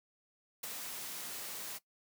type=noise with ADSR envelope; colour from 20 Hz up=white; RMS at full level=-37 dBFS; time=0.63-1.79 s; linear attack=10 ms; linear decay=6 ms; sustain=-6 dB; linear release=26 ms; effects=noise-tail reverb RT60 0.1 s tail -18 dB re dry + high-pass 150 Hz 12 dB/octave